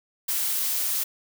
blue noise, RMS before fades -26 dBFS, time 0.28-1.04 s, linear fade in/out 10 ms, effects none

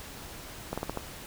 slowing click train, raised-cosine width 1 ms, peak -17 dBFS, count 5, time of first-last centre 0.73-0.973 s, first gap 46 ms, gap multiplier 1.19, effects pink hiss -44 dBFS RMS until 1.26 s

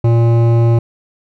triangle tone with hard clipping, 116.54 Hz, A#2, in tune, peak -10 dBFS, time 0.04-0.79 s, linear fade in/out 5 ms, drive 17 dB, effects none

